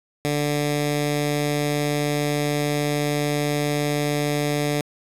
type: tone with notch filter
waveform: 10% pulse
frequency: 146.83 Hz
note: D3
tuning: in tune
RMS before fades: -23 dBFS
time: 0.25-4.81 s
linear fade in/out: 0 ms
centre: 960 Hz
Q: 1.8
effects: resampled to 32000 Hz + 7-bit